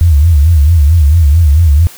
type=tone with vibrato; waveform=sine; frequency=77.78 Hz; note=D#2; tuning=in tune; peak=-3 dBFS; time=0.01-1.87 s; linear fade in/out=0 ms; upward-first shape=sine; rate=4.5 Hz; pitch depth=180 cents each way; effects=white hiss -34 dBFS RMS until 1.97 s